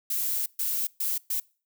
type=noise bursts at uneven times; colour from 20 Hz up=violet; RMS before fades=-28 dBFS; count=4; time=0.1-0.46 / 0.59-0.87 / 1-1.18 / 1.3-1.4 s; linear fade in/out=5 ms; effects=noise-tail reverb RT60 0.4 s tail -25 dB re dry